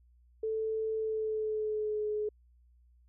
sine tone with pitch glide, 440 to 423.1 Hz, A4 to G#4, 0 to +32 cents, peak -30 dBFS, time 0.43-2.29 s, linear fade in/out 5 ms, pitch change -68 cents, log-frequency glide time 0.96-2.06 s, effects added 60 Hz sine -60 dBFS peak until 3.08 s

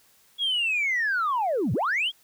sine linear two-way sweep, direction down then up, 3371 to 92.9 to 3371 Hz, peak -21 dBFS, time 0.38-2.12 s, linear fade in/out 50 ms, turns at 1.73 s, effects tanh soft clip ceiling -19 dBFS + white hiss -60 dBFS RMS until 2.23 s

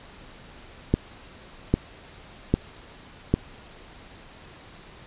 click train, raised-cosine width 3 ms, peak -5 dBFS, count 4, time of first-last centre 0.94-3.34 s, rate 1.25 Hz, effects pink hiss -47 dBFS RMS until 5.06 s + resampled to 8000 Hz

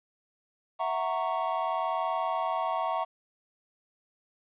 triangle chord, F# dominant seventh, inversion third, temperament equal with one note detuned, 659.3 / 740 / 926.4 / 1108.7 Hz, E5 / F#5 / A#5 / C#6, 0 / 0 / -11 / 0 cents, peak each -31 dBFS, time 0.79-3.05 s, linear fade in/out 20 ms, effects resampled to 8000 Hz + 10-bit

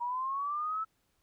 sine linear sweep, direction up, 946 to 1318.5 Hz, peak -31 dBFS, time 0-0.85 s, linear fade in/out 20 ms, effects pink hiss -75 dBFS RMS until 1.22 s

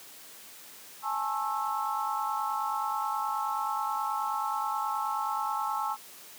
sine chord, A major seventh, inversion third, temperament equal with one note detuned, 830.6 / 880 / 1085.3 / 1318.5 Hz, G#5 / A5 / C#6 / E6, 0 / 0 / -37 / 0 cents, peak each -34 dBFS, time 1.02-5.97 s, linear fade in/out 50 ms, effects white hiss -49 dBFS RMS until 6.38 s + high-pass 150 Hz 12 dB/octave

